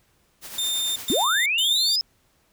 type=noise with tremolo; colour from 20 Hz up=white; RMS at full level=-35 dBFS; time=0.41-1.26 s; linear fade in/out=50 ms; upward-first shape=triangle; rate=8.8 Hz; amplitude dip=55%
type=tone bursts; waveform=sawtooth; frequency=3614 Hz; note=A7; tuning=46 cents sharp; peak=-20 dBFS; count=3; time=0.58-1.96 s; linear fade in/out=5 ms; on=380 ms; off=120 ms
type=linear sweep; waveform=sine; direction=up; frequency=203.7 to 5220 Hz; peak=-20 dBFS; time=1.1-2.01 s; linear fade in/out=0 ms
effects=pink hiss -64 dBFS RMS until 2.52 s